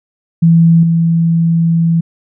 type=tone with level steps; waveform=sine; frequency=166.2 Hz; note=E3; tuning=15 cents sharp; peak=-4 / -8 dBFS; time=0.42-2.01 s; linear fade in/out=10 ms; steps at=0.83 s; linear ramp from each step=2 ms; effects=none